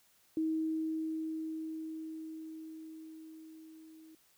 sine tone with level ramp, 318 Hz, D#4, 38 cents sharp, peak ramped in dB -29 to -53 dBFS, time 0.37-4.15 s, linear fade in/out 2 ms, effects white hiss -68 dBFS RMS until 4.37 s

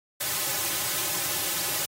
white noise with comb filter, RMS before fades -28 dBFS, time 0.2-1.86 s, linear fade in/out 10 ms, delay 4.3 ms, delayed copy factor -0.85, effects high-pass 100 Hz 12 dB/octave + AAC 48 kbps

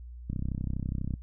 click train, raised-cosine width 5 ms, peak -20 dBFS, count 28, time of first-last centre 0.3-1.139 s, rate 32.2 Hz, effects noise-tail reverb RT60 0.1 s tail -22 dB re dry + added 60 Hz sine -41 dBFS peak until 1.22 s

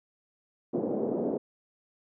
pink band-pass noise, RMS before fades -30 dBFS, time 0.73-1.38 s, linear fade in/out 10 ms, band 220 to 540 Hz, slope 24 dB/octave, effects none

